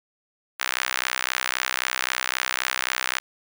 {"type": "tone with high-pass filter", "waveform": "sawtooth", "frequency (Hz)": 63.8, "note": "C2", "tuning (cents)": -43, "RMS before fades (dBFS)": -27, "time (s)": [0.59, 3.2], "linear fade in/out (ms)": 20, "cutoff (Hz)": 1600, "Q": 1.3, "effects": []}